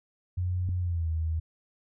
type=tone with pitch glide; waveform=sine; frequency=90.3 to 80.45 Hz; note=F#2 to E2; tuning=-42 to -42 cents; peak=-26 dBFS; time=0.37-1.4 s; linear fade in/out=10 ms; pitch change=-200 cents; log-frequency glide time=0.8-1.09 s
type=click; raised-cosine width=5 ms; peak=-24 dBFS; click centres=0.69 s
effects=none